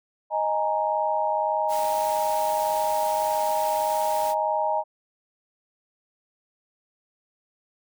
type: chord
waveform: sine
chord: D# suspended fourth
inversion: none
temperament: equal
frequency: 622.3 / 830.6 / 932.3 Hz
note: D#5 / G#5 / A#5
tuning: 0 / 0 / 0 cents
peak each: -26 dBFS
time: 0.3-4.84 s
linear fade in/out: 50 ms
type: noise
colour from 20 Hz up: white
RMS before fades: -37 dBFS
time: 1.68-4.35 s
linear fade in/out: 50 ms
effects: none